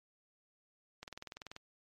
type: click train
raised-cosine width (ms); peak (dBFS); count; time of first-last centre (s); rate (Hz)
0.2; -28; 12; 1.03-1.564; 20.6
effects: MP3 64 kbps